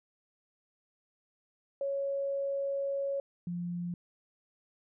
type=tone pair in turn; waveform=sine; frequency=554.4 / 174.63 Hz; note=C#5 / F3; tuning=0 / 0 cents; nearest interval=octave + minor sixth; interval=2000 cents; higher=first; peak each=-30 / -33 dBFS; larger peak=first; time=1.81-3.2 / 3.47-3.94 s; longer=first; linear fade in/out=2 ms; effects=none